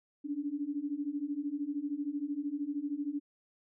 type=beating tone pair; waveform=sine; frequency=281.1 / 294.1 Hz; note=C#4 / D4; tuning=+24 / +3 cents; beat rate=13 Hz; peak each=-37 / -35 dBFS; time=0.24-3.2 s; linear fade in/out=20 ms; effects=none